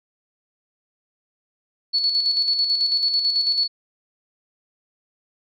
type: tone with tremolo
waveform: sine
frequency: 4417 Hz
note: C#8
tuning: 7 cents flat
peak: -16 dBFS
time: 1.93-3.68 s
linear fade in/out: 20 ms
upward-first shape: square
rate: 9.1 Hz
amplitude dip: 45%
effects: none